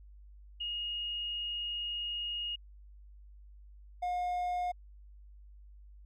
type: tone pair in turn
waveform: sine / triangle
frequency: 2865 / 716.2 Hz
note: F7 / F5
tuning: +44 / +43 cents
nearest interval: 2 octaves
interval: 2401 cents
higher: first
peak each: -34 / -29 dBFS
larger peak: second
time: 0.6-2.56 / 4.02-4.72 s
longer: first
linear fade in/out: 10 ms
effects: added 50 Hz sine -51 dBFS peak until 6.05 s